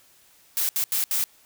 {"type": "noise bursts at uneven times", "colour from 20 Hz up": "blue", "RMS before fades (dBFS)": -24, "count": 4, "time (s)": [[0.57, 0.69], [0.76, 0.84], [0.92, 1.04], [1.11, 1.24]], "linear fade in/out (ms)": 0, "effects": ["white hiss -57 dBFS RMS until 1.45 s"]}